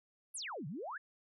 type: exponential two-way sweep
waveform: sine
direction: down then up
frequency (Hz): 11840 to 130.81 to 1830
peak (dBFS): -40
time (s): 0.34-0.98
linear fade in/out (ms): 10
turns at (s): 0.67
effects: none